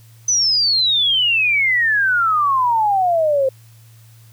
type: exponential sweep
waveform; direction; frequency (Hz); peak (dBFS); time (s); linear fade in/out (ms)
sine; down; 6110 to 519; -13; 0.28-3.49; 5
effects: added 113 Hz sine -43 dBFS peak until 4.32 s + white hiss -53 dBFS RMS until 4.32 s